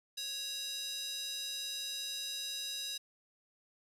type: tone with high-pass filter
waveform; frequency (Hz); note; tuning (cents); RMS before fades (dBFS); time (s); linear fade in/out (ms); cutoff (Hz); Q
square; 554.4; C#5; 0; -40; 0.17-2.98; 10; 4200; 3
effects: resampled to 32000 Hz + 11-bit